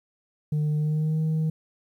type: tone with pitch glide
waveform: sine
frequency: 150.9 to 157.76 Hz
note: D3 to D#3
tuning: +47 to +24 cents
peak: -19 dBFS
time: 0.52-1.5 s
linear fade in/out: 5 ms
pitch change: +77 cents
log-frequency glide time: 0.76-1.2 s
effects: tanh soft clip ceiling -21 dBFS + 10-bit